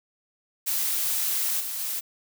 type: noise with level steps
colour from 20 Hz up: blue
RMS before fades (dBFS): -26 / -32 / -30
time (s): 0.66-2.01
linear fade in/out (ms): 20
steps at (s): 1.6 / 1.79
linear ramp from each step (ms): 5
effects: none